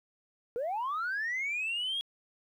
sine linear sweep, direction up, 450.6 to 3322 Hz, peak -29 dBFS, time 0.56-2.01 s, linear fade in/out 0 ms, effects tanh soft clip ceiling -28 dBFS + 11-bit

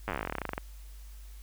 slowing click train, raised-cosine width 0.5 ms, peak -17 dBFS, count 23, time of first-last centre 0.08-0.579 s, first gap 9 ms, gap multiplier 1.08, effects added 50 Hz sine -44 dBFS peak until 1.42 s + white hiss -59 dBFS RMS until 1.42 s

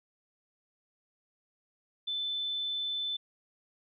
sine tone, 3520 Hz, A7, in tune, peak -31 dBFS, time 2.07-3.17 s, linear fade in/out 10 ms, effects none

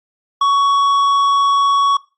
sine tone with tanh clipping, 1119 Hz, C#6, 16 cents sharp, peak -12 dBFS, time 0.41-1.97 s, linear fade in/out 5 ms, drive 8 dB, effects noise-tail reverb RT60 0.3 s tail -20 dB re dry + Opus 48 kbps

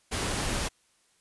pink noise, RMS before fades -30 dBFS, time 0.11-0.69 s, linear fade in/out 20 ms, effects white hiss -67 dBFS RMS until 1.2 s + resampled to 24000 Hz

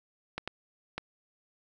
clicks, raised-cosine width 0.3 ms, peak -18 dBFS, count 3, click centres 0.38 / 0.476 / 0.98 s, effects none

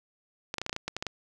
clicks, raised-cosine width 0.2 ms, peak -15 dBFS, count 11, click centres 0.541 / 0.583 / 0.616 / 0.664 / 0.695 / 0.729 / 0.764 / 0.88 / 0.966 / 1.025 / 1.067 s, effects none

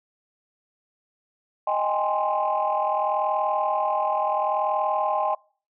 sine chord, Ab major seventh, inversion second, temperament equal with one note detuned, 622.3 / 789.9 / 830.6 / 1046.5 Hz, Eb5 / G5 / Ab5 / C6, 0 / +13 / 0 / 0 cents, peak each -26 dBFS, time 1.67-5.35 s, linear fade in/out 5 ms, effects noise-tail reverb RT60 0.4 s tail -25 dB re dry + tanh soft clip ceiling -13 dBFS

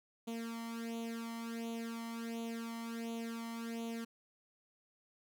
sawtooth tone with flanger, 230 Hz, A#3, 23 cents flat, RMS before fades -42 dBFS, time 0.27-4.05 s, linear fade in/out 10 ms, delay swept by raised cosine 0.29 to 0.98 ms, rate 1.4 Hz, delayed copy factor +0.8, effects none

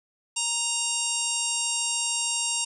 harmonic tone, 933 Hz, A#5, 1 cent sharp, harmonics 1 / 3 / 4 / 5 / 6 / 7 / 8 / 9 / 10, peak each -38 / -31 / -38 / -38 / -33 / -38 / -30 / -33 / -34 dBFS, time 0.36-2.65 s, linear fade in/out 10 ms, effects none

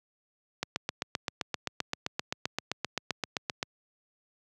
click train, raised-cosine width 0.2 ms, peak -12 dBFS, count 24, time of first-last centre 0.63-3.629 s, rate 7.67 Hz, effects high-pass 100 Hz 12 dB/octave

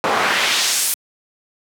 pink noise with band-pass filter sweep, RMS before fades -18 dBFS, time 0.04-0.94 s, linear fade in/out 0 ms, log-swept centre 710 to 12000 Hz, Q 1, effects high-pass 150 Hz 12 dB/octave

